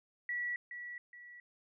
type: tone with echo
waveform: sine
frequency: 1941 Hz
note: B6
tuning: 31 cents flat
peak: -34 dBFS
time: 0.29-0.56 s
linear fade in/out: 2 ms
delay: 420 ms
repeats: 2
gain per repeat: -8 dB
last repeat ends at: 1.4 s
effects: none